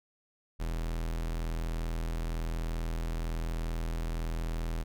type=tone; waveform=45% pulse; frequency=41.08 Hz; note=E1; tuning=5 cents flat; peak=-31 dBFS; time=0.59-4.84 s; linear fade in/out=20 ms; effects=none